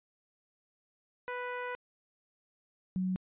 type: tone pair in turn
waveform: 15% pulse / sine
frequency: 493.9 / 185.54 Hz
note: B4 / F#3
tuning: 0 / +5 cents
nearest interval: octave + perfect fourth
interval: 1695 cents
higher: first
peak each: -29 / -29 dBFS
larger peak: neither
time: 1.28-1.75 / 2.96-3.16 s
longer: first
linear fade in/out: 0 ms
effects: resampled to 8000 Hz